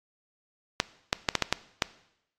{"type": "clicks", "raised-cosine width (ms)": 0.2, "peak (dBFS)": -4, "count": 7, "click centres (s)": [0.801, 1.129, 1.288, 1.353, 1.423, 1.526, 1.822], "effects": ["noise-tail reverb RT60 0.8 s tail -19 dB re dry", "AAC 48 kbps"]}